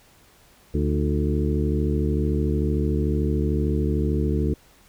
harmonic tone with a mistuned harmonic, 73.42 Hz, D2, in tune, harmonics 1 / 2 / 3 / 4 / 5 / 6, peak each -23 / -26 / -28 / -29 / -30 / -31 dBFS, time 0.74-4.54 s, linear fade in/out 5 ms, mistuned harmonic 4, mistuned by +65 cents, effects pink hiss -55 dBFS RMS until 4.88 s

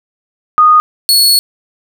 sine / sawtooth tone pair in turn, 1235 / 4381 Hz, D#6 / C#8, -13 / -21 cents, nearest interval octave + minor seventh, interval 2192 cents, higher second, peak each -3 dBFS, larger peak neither, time 0.58-0.8 / 1.09-1.39 s, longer second, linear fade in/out 0 ms, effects none

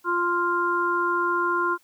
harmonic tone, 349.2 Hz, F4, in tune, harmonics 1 / 3 / 4, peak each -27 / -24 / -25 dBFS, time 0.04-1.78 s, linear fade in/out 50 ms, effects white hiss -62 dBFS RMS until 1.83 s

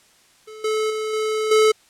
square tone with level steps, 433.5 Hz, A4, 26 cents flat, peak -37 / -20 / -24 / -21 / -13 dBFS, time 0.47-1.72 s, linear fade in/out 10 ms, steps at 0.64 / 0.9 / 1.13 / 1.51 s, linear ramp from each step 5 ms, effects white hiss -55 dBFS RMS until 1.89 s + low-pass 9000 Hz 12 dB/octave

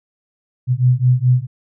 sine beating tone pair, 123.47 / 128.17 Hz, B2 / C3, 0 / -35 cents, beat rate 4.7 Hz, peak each -14 dBFS, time 0.67-1.47 s, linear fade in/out 50 ms, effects none

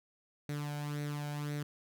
sawtooth tone with flanger, 146.83 Hz, D3, in tune, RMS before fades -38 dBFS, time 0.49-1.63 s, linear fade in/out 2 ms, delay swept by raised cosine 0.49 to 1.32 ms, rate 1.9 Hz, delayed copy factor +0.6, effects none

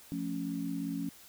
sine chord, F augmented, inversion none, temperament equal, 174.61 / 220 / 277.2 Hz, F3 / A3 / C#4, 0 / 0 / 0 cents, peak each -38 / -40 / -35 dBFS, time 0.12-1.09 s, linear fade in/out 0 ms, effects white hiss -55 dBFS RMS until 1.28 s

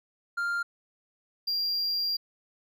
triangle tone pair in turn, 1396.9 / 4768 Hz, F6 / D8, 0 / +25 cents, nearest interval octave + major sixth, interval 2125 cents, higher second, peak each -25 dBFS, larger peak neither, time 0.37-0.63 / 1.47-2.17 s, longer second, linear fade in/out 10 ms, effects none

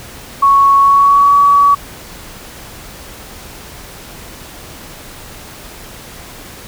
sine tone with pitch glide, 1108.7 to 1135.3 Hz, C#6 to C#6, 0 to +41 cents, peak -5 dBFS, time 0.42-1.75 s, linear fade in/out 10 ms, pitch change +41 cents, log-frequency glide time 0.8-1.35 s, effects pink hiss -33 dBFS RMS until 6.67 s

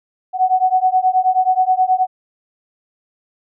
sine beating tone pair, 740 / 749.4 Hz, F#5 / F#5, 0 / +22 cents, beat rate 9.4 Hz, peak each -15 dBFS, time 0.33-2.07 s, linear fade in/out 50 ms, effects none

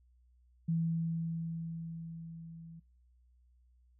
sine tone with level ramp, 164.9 Hz, E3, 1 cent sharp, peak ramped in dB -28 to -48 dBFS, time 0.68-2.8 s, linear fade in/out 10 ms, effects noise-tail reverb RT60 0.5 s tail -23 dB re dry + added 61 Hz sine -63 dBFS peak until 3.99 s

